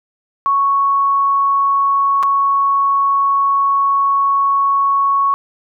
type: tone with dropouts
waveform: sine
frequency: 1108.7 Hz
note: C#6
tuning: in tune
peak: -11 dBFS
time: 0.46-5.34 s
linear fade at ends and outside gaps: 0 ms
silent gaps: 2.228-2.233 s
effects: none